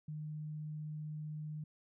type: tone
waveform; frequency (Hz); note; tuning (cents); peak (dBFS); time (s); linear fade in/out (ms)
sine; 152.6; D#3; -33; -40; 0.08-1.64; 5
effects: none